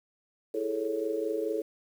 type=chord; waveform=sine; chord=A major seventh; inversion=second; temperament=equal; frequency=329.6 / 415.3 / 440 / 554.4 Hz; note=E4 / G#4 / A4 / C#5; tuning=0 / 0 / 0 / 0 cents; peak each=-35 / -35 / -31 / -36 dBFS; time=0.54-1.62 s; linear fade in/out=5 ms; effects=9-bit